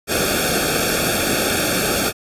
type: noise with comb filter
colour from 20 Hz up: pink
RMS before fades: -19 dBFS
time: 0.07-2.13 s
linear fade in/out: 50 ms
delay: 1 ms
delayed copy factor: -1
effects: resampled to 32000 Hz